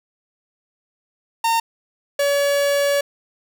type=tone pair in turn; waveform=45% pulse; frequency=914 / 567.5 Hz; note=A#5 / C#5; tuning=-34 / +41 cents; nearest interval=minor sixth; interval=825 cents; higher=first; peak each=-16 dBFS; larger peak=neither; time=1.44-1.6 / 2.19-3.01 s; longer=second; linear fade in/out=5 ms; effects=none